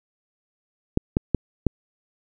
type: clicks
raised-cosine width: 3 ms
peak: -5 dBFS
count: 4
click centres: 0.974 / 1.169 / 1.347 / 1.667 s
effects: none